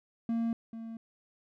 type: tone pair in turn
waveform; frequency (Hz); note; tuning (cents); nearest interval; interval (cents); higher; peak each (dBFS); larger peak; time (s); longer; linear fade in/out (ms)
triangle; 230 / 226.7; A#3 / A#3; -23 / -48; unison; 25; first; -26 / -37; first; 0.29-0.53 / 0.73-0.97; neither; 2
effects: none